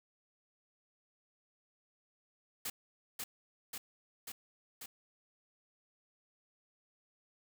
white noise with echo, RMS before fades -39 dBFS, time 2.65-2.7 s, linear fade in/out 5 ms, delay 540 ms, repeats 4, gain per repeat -2 dB, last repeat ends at 4.86 s, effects none

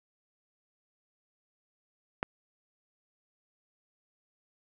click, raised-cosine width 0.5 ms, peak -14 dBFS, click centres 2.229 s, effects none

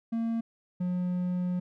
triangle tone pair in turn, 228.6 / 179.72 Hz, A#3 / F3, -34 / +50 cents, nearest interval major third, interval 416 cents, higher first, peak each -25 dBFS, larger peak neither, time 0.12-0.41 / 0.8-1.6 s, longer second, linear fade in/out 10 ms, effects none

